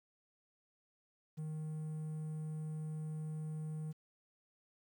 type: tone with quantisation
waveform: triangle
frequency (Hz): 155.56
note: D#3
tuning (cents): 0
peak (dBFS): -37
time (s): 1.37-3.93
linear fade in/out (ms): 20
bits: 11
effects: none